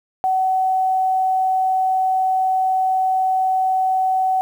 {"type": "tone", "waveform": "sine", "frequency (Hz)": 754, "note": "F#5", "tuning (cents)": 32, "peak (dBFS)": -15, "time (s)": [0.24, 4.41], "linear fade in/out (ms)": 0, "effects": ["8-bit"]}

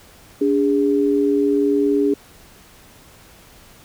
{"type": "tone pair together", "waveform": "sine", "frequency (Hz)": [287.8, 408.3], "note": ["D4", "G#4"], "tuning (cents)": [-35, -29], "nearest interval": "tritone", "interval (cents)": 606, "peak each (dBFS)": -17, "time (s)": [0.41, 2.14], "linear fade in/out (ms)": 5, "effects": ["pink hiss -47 dBFS RMS until 3.84 s"]}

